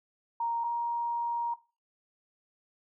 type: tone pair in turn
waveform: sine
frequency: 932.3 / 941.5 Hz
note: A#5 / A#5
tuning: 0 / +17 cents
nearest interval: unison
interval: 17 cents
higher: second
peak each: -28 dBFS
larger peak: neither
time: 0.4-0.64 / 0.64-1.54 s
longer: second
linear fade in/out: 5 ms
effects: noise-tail reverb RT60 0.3 s tail -17 dB re dry